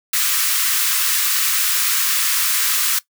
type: high-pass noise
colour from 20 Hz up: white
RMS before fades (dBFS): -18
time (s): 0.13-2.99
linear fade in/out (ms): 5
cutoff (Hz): 1100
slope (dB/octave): 48
effects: noise-tail reverb RT60 0.1 s tail -18 dB re dry